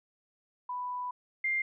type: tone pair in turn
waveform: sine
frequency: 991 / 2100 Hz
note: B5 / C7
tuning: +6 / +6 cents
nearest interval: octave + minor second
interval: 1300 cents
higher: second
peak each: -33 / -27 dBFS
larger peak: second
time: 0.69-1.11 / 1.44-1.62 s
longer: first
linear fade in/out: 5 ms
effects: none